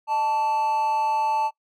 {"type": "tone with amplitude modulation", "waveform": "triangle", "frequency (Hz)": 880, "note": "A5", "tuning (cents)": 0, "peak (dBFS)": -16, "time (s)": [0.07, 1.51], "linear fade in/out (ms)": 50, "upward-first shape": "sine", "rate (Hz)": 262, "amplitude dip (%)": 50, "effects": ["noise-tail reverb RT60 0.1 s tail -21 dB re dry"]}